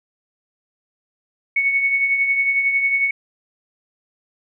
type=tone with tremolo; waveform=sine; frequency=2217 Hz; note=C#7; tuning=in tune; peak=-13 dBFS; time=1.56-3.11 s; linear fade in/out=5 ms; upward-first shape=triangle; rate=11 Hz; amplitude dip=55%; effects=none